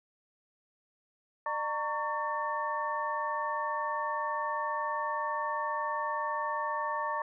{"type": "tone cluster", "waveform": "sine", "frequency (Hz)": [600, 915, 1120, 1787], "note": ["D5", "A#5", "C#6", "A6"], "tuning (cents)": [37, -32, 18, 26], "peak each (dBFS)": [-38, -34, -34, -39], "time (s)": [1.46, 7.22], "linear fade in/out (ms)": 2, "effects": []}